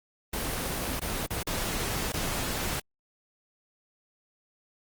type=noise with dropouts; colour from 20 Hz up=pink; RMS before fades=-31 dBFS; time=0.33-2.8 s; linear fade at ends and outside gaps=5 ms; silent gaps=0.997-1.016 / 1.265-1.304 / 1.43-1.469 / 2.122-2.138 s; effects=Opus 24 kbps